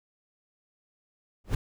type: noise with exponential growth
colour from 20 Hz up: brown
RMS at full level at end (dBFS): -20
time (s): 1.44-1.55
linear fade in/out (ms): 5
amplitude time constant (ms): 23
effects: none